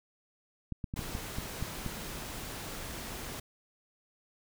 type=clicks; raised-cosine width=5 ms; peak=-23 dBFS; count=8; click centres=0.723 / 0.842 / 0.939 / 0.992 / 1.151 / 1.385 / 1.626 / 1.863 s
type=noise; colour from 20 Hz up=pink; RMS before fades=-41 dBFS; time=0.96-3.4 s; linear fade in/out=5 ms
effects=none